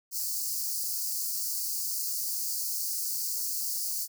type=high-pass noise; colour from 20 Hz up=white; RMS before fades=-32 dBFS; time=0.11-4.08 s; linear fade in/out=50 ms; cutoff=4400 Hz; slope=96 dB/octave; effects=none